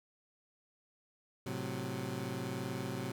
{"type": "chord", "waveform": "20% pulse", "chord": "F# diminished", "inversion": "first", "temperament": "equal", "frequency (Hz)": [110, 130.81, 185], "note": ["A2", "C3", "F#3"], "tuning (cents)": [0, 0, 0], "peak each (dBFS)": [-38, -35, -37], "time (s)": [1.46, 3.12], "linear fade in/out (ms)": 5, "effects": []}